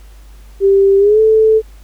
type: tone with pitch glide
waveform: sine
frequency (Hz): 392.7 to 438.3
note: G4 to A4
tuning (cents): +3 to -7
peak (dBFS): -6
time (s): 0.6-1.62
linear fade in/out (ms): 50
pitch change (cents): +190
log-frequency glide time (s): 0.98-1.2
effects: added 50 Hz sine -35 dBFS peak until 1.83 s + pink hiss -49 dBFS RMS until 1.83 s